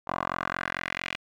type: tone with band-pass filter sweep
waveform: 10% pulse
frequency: 44.47 Hz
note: F1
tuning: 32 cents sharp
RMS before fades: -32 dBFS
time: 0.07-1.17 s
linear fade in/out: 10 ms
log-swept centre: 940 to 2600 Hz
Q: 2.6
effects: none